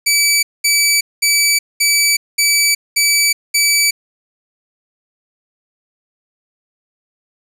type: tone bursts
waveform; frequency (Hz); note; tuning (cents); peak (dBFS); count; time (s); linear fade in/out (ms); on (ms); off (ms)
15% pulse; 2300; D7; -37; -4; 7; 0.06-3.91; 10; 370; 210
effects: none